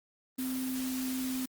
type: tone in noise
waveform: sine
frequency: 258.8 Hz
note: C4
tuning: 19 cents flat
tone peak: -32 dBFS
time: 0.38-1.46 s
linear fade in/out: 10 ms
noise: white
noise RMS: -41 dBFS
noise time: 0.38-1.46 s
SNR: +6 dB
effects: Opus 32 kbps